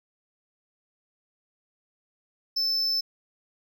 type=tone; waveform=triangle; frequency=5274 Hz; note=E8; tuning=in tune; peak=-22 dBFS; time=2.56-3.01 s; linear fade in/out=10 ms; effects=none

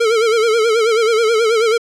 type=tone with vibrato; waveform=square; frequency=450 Hz; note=A4; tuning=39 cents sharp; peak=-12 dBFS; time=0-1.78 s; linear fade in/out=10 ms; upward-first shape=sine; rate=9.3 Hz; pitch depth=87 cents each way; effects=low-pass 7000 Hz 12 dB/octave

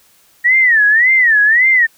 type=tone with vibrato; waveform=sine; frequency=1871 Hz; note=A#6; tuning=6 cents sharp; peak=-7 dBFS; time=0.44-1.87 s; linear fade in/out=20 ms; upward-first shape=sine; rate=1.8 Hz; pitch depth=200 cents each way; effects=white hiss -51 dBFS RMS until 1.97 s

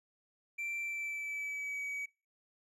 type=tone with pitch glide; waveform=triangle; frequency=2349 to 2270 Hz; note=D7 to C#7; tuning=0 to +41 cents; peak=-35 dBFS; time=0.58-2.06 s; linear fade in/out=10 ms; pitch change=-59 cents; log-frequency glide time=0.79-1.82 s; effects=noise-tail reverb RT60 0.3 s tail -21 dB re dry + resampled to 32000 Hz

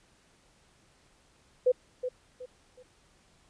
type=tone with echo; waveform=sine; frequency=503 Hz; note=B4; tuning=32 cents sharp; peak=-19 dBFS; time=1.66-1.72 s; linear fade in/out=10 ms; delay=370 ms; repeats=3; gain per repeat=-10 dB; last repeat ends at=2.83 s; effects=pink hiss -64 dBFS RMS until 3.49 s + resampled to 22050 Hz

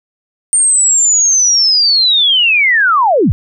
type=linear sweep; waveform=sine; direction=down; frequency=8800 to 61.6 Hz; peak=-7 dBFS; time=0.53-3.32 s; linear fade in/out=0 ms; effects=none

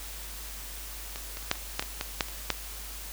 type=clicks; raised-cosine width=0.2 ms; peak=-20 / -21 / -27 / -6 / -25 / -9 / -15 / -13 / -7 / -24 / -7 dBFS; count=11; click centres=1.159 / 1.371 / 1.427 / 1.514 / 1.555 / 1.795 / 1.825 / 2.011 / 2.208 / 2.285 / 2.503 s; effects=added 50 Hz sine -42 dBFS peak until 3.12 s + white hiss -42 dBFS RMS until 3.12 s

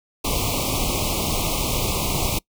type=band-stop noise; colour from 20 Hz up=pink; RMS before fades=-23 dBFS; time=0.24-2.39 s; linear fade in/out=10 ms; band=1200 to 2200 Hz; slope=96 dB/octave; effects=noise-tail reverb RT60 0.1 s tail -24 dB re dry

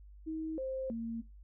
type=tone with pitch steps; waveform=sine; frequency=317.5 / 526 / 229 Hz; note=D#4 / C5 / A#3; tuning=+35 / +9 / -31 cents; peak=-35 dBFS; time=0.26-1.22 s; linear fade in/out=20 ms; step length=320 ms; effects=noise-tail reverb RT60 0.2 s tail -19 dB re dry + added 50 Hz sine -51 dBFS peak until 1.43 s

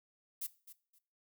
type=noise with echo; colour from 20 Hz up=violet; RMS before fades=-39 dBFS; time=0.41-0.47 s; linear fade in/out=10 ms; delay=260 ms; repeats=2; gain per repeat=-14 dB; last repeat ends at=0.99 s; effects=noise-tail reverb RT60 0.4 s tail -18 dB re dry

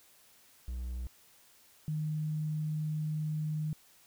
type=tone pair in turn; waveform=triangle / sine; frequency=61.74 / 153.79 Hz; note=B1 / D#3; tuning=0 / -20 cents; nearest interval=octave + major third; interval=1580 cents; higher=second; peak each=-33 / -31 dBFS; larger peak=second; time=0.68-1.07 / 1.88-3.73 s; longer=second; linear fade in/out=0 ms; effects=white hiss -62 dBFS RMS until 4.06 s

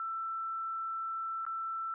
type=tone with dropouts; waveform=sine; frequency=1333 Hz; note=E6; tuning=19 cents sharp; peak=-34 dBFS; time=0-1.94 s; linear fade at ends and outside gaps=1 ms; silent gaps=1.452-1.465 s; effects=none

